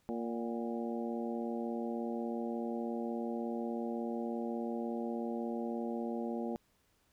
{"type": "harmonic tone with a mistuned harmonic", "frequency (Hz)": 116.54, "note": "A#2", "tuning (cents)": 0, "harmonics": [2, 3, 4, 5, 6, 7], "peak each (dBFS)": [-37, -41, -43, -45, -47, -48], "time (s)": [0.09, 6.56], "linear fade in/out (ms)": 0, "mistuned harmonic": 6, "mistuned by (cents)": 75, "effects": ["pink hiss -73 dBFS RMS until 7.12 s"]}